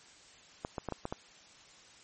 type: clicks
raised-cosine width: 1 ms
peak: -21 dBFS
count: 6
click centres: 0.649 / 0.782 / 0.887 / 0.923 / 1.054 / 1.125 s
effects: white hiss -57 dBFS RMS until 2.03 s + MP3 32 kbps